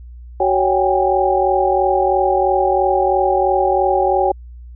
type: tone cluster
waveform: sine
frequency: 374.9 / 556 / 770 / 813 Hz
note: F#4 / C#5 / G5 / G#5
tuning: +23 / +5 / -31 / -37 cents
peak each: -18 dBFS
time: 0.4-4.32 s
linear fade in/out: 5 ms
effects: added 60 Hz sine -33 dBFS peak until 4.75 s